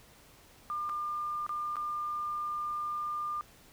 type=tone with dropouts; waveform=sine; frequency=1200 Hz; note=D6; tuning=37 cents sharp; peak=-32 dBFS; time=0.7-3.41 s; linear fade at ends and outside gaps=0 ms; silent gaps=0.892-0.896 / 1.465-1.493 / 1.757-1.767 s; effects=pink hiss -58 dBFS RMS until 3.72 s